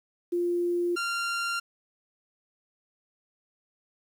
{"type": "tone pair in turn", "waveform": ["sine", "sawtooth"], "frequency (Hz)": [349.2, 1386.4], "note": ["F4", "F6"], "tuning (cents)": [0, -13], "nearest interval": "2 octaves", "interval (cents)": 2387, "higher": "second", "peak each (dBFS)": -24, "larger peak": "neither", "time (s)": [[0.32, 0.96], [0.96, 1.6]], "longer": "neither", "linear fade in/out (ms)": 10, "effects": ["low-pass 9000 Hz 12 dB/octave", "9-bit"]}